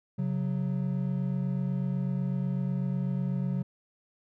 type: tone pair together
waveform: triangle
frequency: 136 / 184.09 Hz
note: C#3 / F#3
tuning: -33 / -9 cents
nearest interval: perfect fourth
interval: 524 cents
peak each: -28 dBFS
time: 0.18-3.63 s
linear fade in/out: 10 ms
effects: none